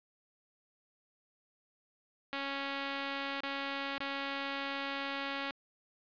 5% pulse tone with dropouts, 276.7 Hz, C#4, 3 cents flat, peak -24 dBFS, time 2.33-5.51 s, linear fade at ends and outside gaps 0 ms, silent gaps 3.405-3.434 / 3.981-4.004 s, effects resampled to 11025 Hz + 10-bit

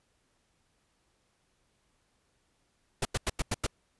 pink noise bursts, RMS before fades -29 dBFS, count 6, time 3.02-3.667 s, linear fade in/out 5 ms, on 32 ms, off 91 ms, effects pink hiss -73 dBFS RMS until 3.99 s + resampled to 24000 Hz

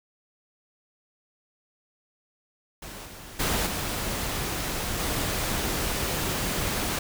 pink noise with level steps, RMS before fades -40 / -43 / -26 / -30 / -28 dBFS, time 2.82-6.99 s, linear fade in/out 5 ms, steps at 3.05 / 3.39 / 3.66 / 4.99 s, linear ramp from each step 10 ms, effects none

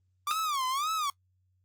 45% pulse tone with vibrato, 1153 Hz, D6, 32 cents flat, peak -28 dBFS, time 0.27-1.1 s, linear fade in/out 2 ms, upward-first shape sine, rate 1.9 Hz, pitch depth 210 cents each way
sawtooth tone with exponential decay, 1318.5 Hz, E6, in tune, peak -23 dBFS, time 0.31-0.39 s, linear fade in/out 0 ms, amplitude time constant 17 ms
effects added 92 Hz sine -68 dBFS peak until 1.64 s + Opus 24 kbps

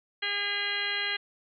harmonic tone, 406.6 Hz, G#4, 37 cents flat, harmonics 1 / 2 / 3 / 4 / 5 / 6 / 7 / 8 / 10, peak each -44 / -44 / -45 / -34 / -33 / -40 / -36 / -35 / -37 dBFS, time 0.22-1.17 s, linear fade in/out 10 ms, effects none

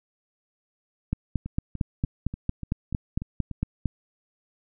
two click trains, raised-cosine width 5 ms, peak -21 / -12 dBFS, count 8 / 13, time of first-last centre 1.46-3.513 / 1.13-3.857 s, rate 3.41 / 4.4 Hz, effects none

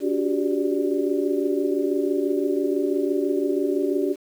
sine tone cluster, 288 / 355.3 / 370.4 / 396.4 / 586 Hz, D4 / F4 / F#4 / G4 / D5, -34 / +30 / +2 / +19 / -4 cents, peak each -25 / -31 / -25 / -25 / -32 dBFS, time 0-4.16 s, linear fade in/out 50 ms, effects 8-bit

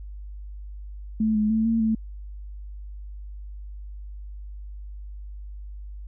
sine tone with pitch steps, 218.6 / 212.8 / 221 / 227.2 / 221 Hz, A3 / G#3 / A3 / A#3 / A3, -11 / +42 / +8 / -44 / +8 cents, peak -19 dBFS, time 1.2-1.95 s, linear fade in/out 5 ms, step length 150 ms, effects added 50 Hz sine -35 dBFS peak until 6.07 s

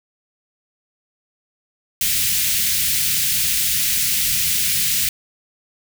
white band-stop noise, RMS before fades -19 dBFS, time 2.01-5.09 s, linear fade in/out 2 ms, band 190 to 2000 Hz, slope 24 dB/octave, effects none

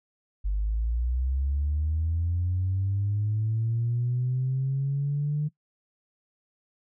sine linear sweep, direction up, 48.09 to 150.7 Hz, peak -23 dBFS, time 0.44-5.49 s, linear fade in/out 20 ms, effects noise-tail reverb RT60 0.1 s tail -20 dB re dry + tanh soft clip ceiling -19 dBFS

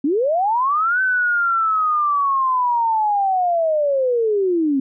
sine linear two-way sweep, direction up then down, 261 to 1535 to 261 Hz, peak -15 dBFS, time 0.04-4.8 s, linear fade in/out 5 ms, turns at 1.01 s, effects none

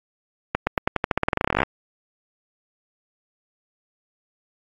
accelerating click train, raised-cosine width 0.5 ms, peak -4 dBFS, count 23, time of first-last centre 0.55-1.632 s, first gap 120 ms, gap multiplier 0.9, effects AAC 32 kbps

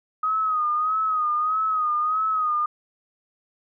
sine tone with vibrato, 1253 Hz, D#6, 12 cents sharp, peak -20 dBFS, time 0.23-2.66 s, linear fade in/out 5 ms, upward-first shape sine, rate 1.6 Hz, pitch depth 61 cents each way, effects none

